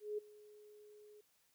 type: tone with ADSR envelope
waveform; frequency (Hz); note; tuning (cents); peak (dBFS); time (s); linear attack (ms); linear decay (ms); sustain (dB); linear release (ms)
sine; 420.3; G#4; +21; -36; 0-1.21; 180; 12; -21; 6
effects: white hiss -75 dBFS RMS until 1.54 s